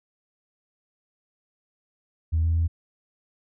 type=tone with pitch steps; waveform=sine; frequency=80.8 / 82.4 / 82.9 Hz; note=E2 / E2 / E2; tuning=-34 / 0 / +10 cents; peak=-18 dBFS; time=2.32-2.68 s; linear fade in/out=20 ms; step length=120 ms; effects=tanh soft clip ceiling -16 dBFS

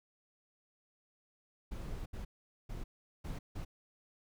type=noise bursts at uneven times; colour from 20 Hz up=brown; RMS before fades=-41 dBFS; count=5; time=1.71-2.06 / 2.13-2.25 / 2.69-2.84 / 3.24-3.39 / 3.55-3.65 s; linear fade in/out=10 ms; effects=none

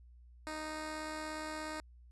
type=tone with amplitude modulation; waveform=10% pulse; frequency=310 Hz; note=D#4; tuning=6 cents flat; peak=-30 dBFS; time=0.47-1.8 s; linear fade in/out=0 ms; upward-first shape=sine; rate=77 Hz; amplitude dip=30%; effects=added 60 Hz sine -55 dBFS peak until 2.11 s + resampled to 24000 Hz

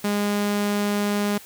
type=tone; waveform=sawtooth; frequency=205.2 Hz; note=G#3; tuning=21 cents flat; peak=-17 dBFS; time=0.04-1.38 s; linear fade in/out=5 ms; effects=white hiss -45 dBFS RMS until 1.45 s

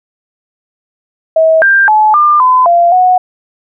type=tone with pitch steps; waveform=sine; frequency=643 / 1587 / 858 / 1198 / 1015 / 690 / 734 Hz; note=E5 / G6 / A5 / D6 / B5 / F5 / F#5; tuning=-43 / +21 / -44 / +34 / +47 / -21 / -14 cents; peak=-4 dBFS; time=1.36-3.18 s; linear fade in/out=5 ms; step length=260 ms; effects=none

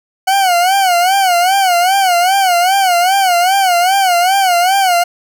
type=tone with vibrato; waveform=40% pulse; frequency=740 Hz; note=F#5; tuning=in tune; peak=-8 dBFS; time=0.27-5.04 s; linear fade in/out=10 ms; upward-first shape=sine; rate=2.5 Hz; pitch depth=120 cents each way; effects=none

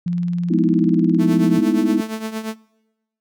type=tone with pitch glide; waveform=sine; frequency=174.61 to 173.1 Hz; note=F3 to F3; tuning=0 to -15 cents; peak=-18 dBFS; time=0.06-1.59 s; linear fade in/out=5 ms; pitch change=-15 cents; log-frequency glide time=0.29-1.19 s
type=click train; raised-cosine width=0.2 ms; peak=-27 dBFS; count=31; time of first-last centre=0.08-1.603 s; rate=19.7 Hz
type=chord; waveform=sine; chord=E major seventh; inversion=first; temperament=equal; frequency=207.7 / 246.9 / 311.1 / 329.6 Hz; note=G#3 / B3 / D#4 / E4; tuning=0 / 0 / 0 / 0 cents; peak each=-21 / -20 / -20 / -20 dBFS; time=0.5-2.01 s; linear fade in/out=10 ms
type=tone with tremolo; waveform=sawtooth; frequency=220 Hz; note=A3; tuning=in tune; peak=-18 dBFS; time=1.18-2.56 s; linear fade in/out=50 ms; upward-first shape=triangle; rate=8.6 Hz; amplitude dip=80%
effects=noise-tail reverb RT60 1.0 s tail -24 dB re dry

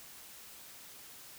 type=silence; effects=white hiss -52 dBFS RMS until 1.38 s

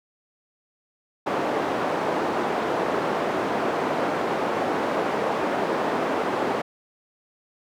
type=band-pass noise; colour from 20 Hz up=white; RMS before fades=-25 dBFS; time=1.26-6.62 s; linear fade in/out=10 ms; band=260 to 790 Hz; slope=12 dB/octave; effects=none

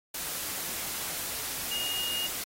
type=tone in noise; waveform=sine; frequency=2853 Hz; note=F7; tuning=36 cents sharp; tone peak=-31 dBFS; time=1.71-2.27 s; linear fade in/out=5 ms; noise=white; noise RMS=-35 dBFS; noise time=0.14-2.44 s; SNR=+1 dB; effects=AAC 48 kbps

